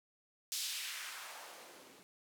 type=noise with band-pass filter sweep; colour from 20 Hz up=blue; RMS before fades=-45 dBFS; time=0.52-2.03 s; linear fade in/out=0 ms; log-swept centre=4800 to 210 Hz; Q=1.3; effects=none